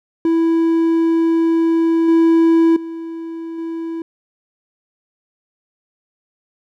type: tone with level steps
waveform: triangle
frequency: 329.6 Hz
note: E4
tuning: in tune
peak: -10 / -7 / -23 / -20 dBFS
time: 0.25-4.02 s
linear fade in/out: 2 ms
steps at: 2.08 / 2.76 / 3.58 s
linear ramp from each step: 5 ms
effects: none